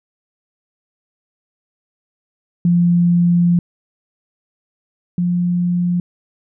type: tone pair in turn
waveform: sine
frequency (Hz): 173.6 / 176.23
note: F3 / F3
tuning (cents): -10 / +16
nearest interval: unison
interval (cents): 26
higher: second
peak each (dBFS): -10 / -14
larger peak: first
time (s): 2.65-3.59 / 5.18-6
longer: first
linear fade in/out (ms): 2
effects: none